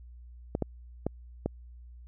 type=clicks; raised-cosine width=2 ms; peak=-15 dBFS; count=4; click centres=0.551 / 0.623 / 1.066 / 1.46 s; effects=added 60 Hz sine -46 dBFS peak until 2.07 s